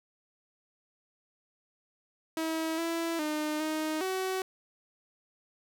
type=tone with pitch steps; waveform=sawtooth; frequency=321.9 / 332.7 / 304.3 / 311.5 / 376.7 Hz; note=E4 / E4 / D#4 / D#4 / F#4; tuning=-41 / +16 / -38 / +2 / +31 cents; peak=-26 dBFS; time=2.37-4.42 s; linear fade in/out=2 ms; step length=410 ms; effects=none